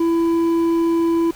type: tone with hard clipping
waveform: sine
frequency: 333.3 Hz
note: E4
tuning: 19 cents sharp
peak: -16 dBFS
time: 0-1.31 s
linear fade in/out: 5 ms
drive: 5 dB
effects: pink hiss -42 dBFS RMS until 1.35 s